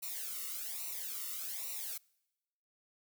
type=noise with flanger; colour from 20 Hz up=blue; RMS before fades=-41 dBFS; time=0.02-1.98 s; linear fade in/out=10 ms; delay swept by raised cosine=0.6 to 1.24 ms; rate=1.2 Hz; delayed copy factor=-1; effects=noise-tail reverb RT60 1.0 s tail -26 dB re dry